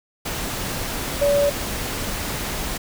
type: tone in noise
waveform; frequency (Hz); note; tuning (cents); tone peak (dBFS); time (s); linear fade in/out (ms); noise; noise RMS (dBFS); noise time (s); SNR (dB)
sine; 572; D5; -46; -15; 1.21-1.5; 10; pink; -27; 0.25-2.78; +9
effects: none